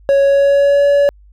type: tone with pitch glide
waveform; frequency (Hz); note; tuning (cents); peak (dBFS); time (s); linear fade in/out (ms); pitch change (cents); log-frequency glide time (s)
triangle; 554.4 to 569; C#5 to C#5; 0 to +45; -6; 0.09-1.09; 0; +45; 0.22-0.86
effects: added 50 Hz sine -41 dBFS peak until 1.32 s